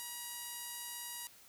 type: tone with low-pass filter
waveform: 5% pulse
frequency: 958 Hz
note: A#5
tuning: 47 cents sharp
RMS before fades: -45 dBFS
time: 0-1.27 s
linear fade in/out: 0 ms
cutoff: 12000 Hz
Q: 2.7
effects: white hiss -60 dBFS RMS until 1.48 s